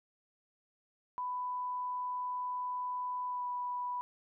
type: tone with pitch glide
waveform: sine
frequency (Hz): 995 to 985.8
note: B5 to B5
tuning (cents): +13 to -3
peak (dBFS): -34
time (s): 1.18-4.01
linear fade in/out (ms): 0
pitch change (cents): -16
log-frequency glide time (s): 3.27-3.45
effects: none